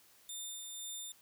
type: tone with tremolo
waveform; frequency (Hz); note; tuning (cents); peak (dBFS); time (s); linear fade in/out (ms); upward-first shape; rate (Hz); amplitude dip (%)
15% pulse; 3600; A7; +39; -34; 0.29-1.12; 2; sine; 2; 30
effects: white hiss -64 dBFS RMS until 1.21 s